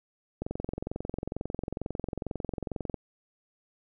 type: click train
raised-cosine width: 2 ms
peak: -19 dBFS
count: 57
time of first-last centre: 0.42-2.943 s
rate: 22.2 Hz
effects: none